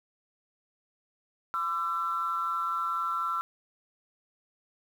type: tone cluster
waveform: sine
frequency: 1023 / 1167 / 1344 Hz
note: C6 / D6 / E6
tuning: -39 / -11 / +33 cents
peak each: -36 / -36 / -28 dBFS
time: 1.54-3.41 s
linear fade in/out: 0 ms
effects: tanh soft clip ceiling -20 dBFS + 9-bit